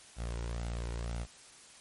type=tone with flanger; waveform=sawtooth; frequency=58.27 Hz; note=A#1; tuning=in tune; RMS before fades=-37 dBFS; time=0.16-1.27 s; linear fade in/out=50 ms; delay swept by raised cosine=1.4 to 2.13 ms; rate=2 Hz; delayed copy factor=+0.5; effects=white hiss -55 dBFS RMS until 1.8 s + MP3 48 kbps